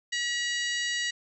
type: harmonic tone with a mistuned harmonic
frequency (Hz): 963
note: B5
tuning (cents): -44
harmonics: 2 / 3 / 4 / 5 / 6 / 7 / 8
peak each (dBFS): -30 / -34 / -36 / -38 / -40 / -41 / -42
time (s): 0.12-1.11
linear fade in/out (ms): 10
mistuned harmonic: 5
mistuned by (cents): -73
effects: none